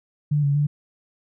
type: tone with pitch steps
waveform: sine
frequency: 147.7 / 141.9 / 146.5 Hz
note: D3 / C#3 / D3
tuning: +10 / +41 / -4 cents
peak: -17 dBFS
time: 0.31-0.67 s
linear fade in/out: 10 ms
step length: 120 ms
effects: none